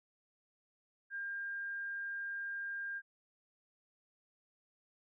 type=tone; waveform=sine; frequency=1603 Hz; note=G6; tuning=38 cents sharp; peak=-38 dBFS; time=1.1-3.02 s; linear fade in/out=50 ms; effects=none